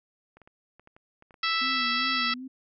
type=clicks; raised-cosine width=0.5 ms; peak=-37 dBFS; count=9; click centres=0.37 / 0.417 / 0.475 / 0.796 / 0.874 / 0.965 / 1.224 / 1.308 / 1.342 s
type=harmonic tone; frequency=659.3 Hz; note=E5; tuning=in tune; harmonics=2 / 3 / 4 / 5 / 6 / 7 / 8; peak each=-29 / -31 / -32 / -33 / -34 / -34 / -35 dBFS; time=1.43-2.34 s; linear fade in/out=5 ms
type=tone with vibrato; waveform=sine; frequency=251.5 Hz; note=B3; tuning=32 cents sharp; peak=-36 dBFS; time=1.61-2.48 s; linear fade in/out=10 ms; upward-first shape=sine; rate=2.6 Hz; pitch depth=81 cents each way
effects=none